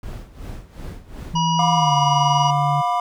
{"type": "noise with tremolo", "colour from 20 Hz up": "brown", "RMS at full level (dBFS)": -31, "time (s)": [0.03, 1.39], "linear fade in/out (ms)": 2, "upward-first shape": "sine", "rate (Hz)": 2.7, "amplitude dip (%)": 80}
{"type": "tone with pitch glide", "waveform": "sine", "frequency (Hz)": [164.9, 145.22], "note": ["E3", "D3"], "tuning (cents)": [1, -19], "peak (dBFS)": -20, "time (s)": [1.33, 2.82], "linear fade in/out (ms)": 20, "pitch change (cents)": -220, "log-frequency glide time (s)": [1.75, 1.94]}
{"type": "harmonic tone", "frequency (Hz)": 967, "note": "B5", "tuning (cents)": -37, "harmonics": [1, 3, 5, 6], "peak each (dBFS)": [-19, -26, -35, -33], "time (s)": [1.35, 2.51], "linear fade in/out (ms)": 10}
{"type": "chord", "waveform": "triangle", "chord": "B diminished", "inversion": "second", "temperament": "just", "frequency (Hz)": [711.2, 987.8, 1185.3], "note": ["F5", "B5", "D6"], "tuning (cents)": [31, 0, 16], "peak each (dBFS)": [-19, -20, -23], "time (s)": [1.59, 3], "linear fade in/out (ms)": 2}
{"effects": []}